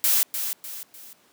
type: noise with echo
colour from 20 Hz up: blue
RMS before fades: -20 dBFS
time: 0.04-0.23 s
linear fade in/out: 0 ms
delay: 300 ms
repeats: 3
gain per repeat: -8 dB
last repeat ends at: 1.13 s
effects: pink hiss -59 dBFS RMS until 1.32 s + high-pass 200 Hz 12 dB/octave